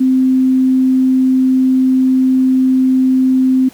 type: tone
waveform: sine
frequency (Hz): 259.7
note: C4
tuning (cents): -13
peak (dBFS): -8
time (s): 0-3.69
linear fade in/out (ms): 10
effects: pink hiss -42 dBFS RMS until 3.73 s + high-pass 100 Hz 12 dB/octave